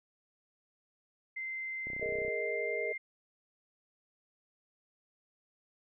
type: tone with pitch glide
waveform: sine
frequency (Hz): 2078 to 2103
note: C7 to C7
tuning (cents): -12 to +8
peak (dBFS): -36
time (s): 1.36-2.98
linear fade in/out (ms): 10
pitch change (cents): +20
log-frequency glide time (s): 1.81-2.81
type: click train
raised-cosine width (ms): 2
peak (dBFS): -33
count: 14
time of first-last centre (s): 1.87-2.281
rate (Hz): 31.6
type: chord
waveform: sine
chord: Ab suspended second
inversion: none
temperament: equal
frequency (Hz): 415.3 / 466.2 / 622.3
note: Ab4 / Bb4 / Eb5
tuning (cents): 0 / 0 / 0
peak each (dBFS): -38 / -37 / -38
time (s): 2.01-2.93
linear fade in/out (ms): 10
effects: none